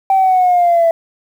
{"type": "linear sweep", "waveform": "sine", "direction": "down", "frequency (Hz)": [778, 660], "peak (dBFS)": -7, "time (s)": [0.1, 0.91], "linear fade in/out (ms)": 2, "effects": ["tanh soft clip ceiling -5 dBFS", "7-bit"]}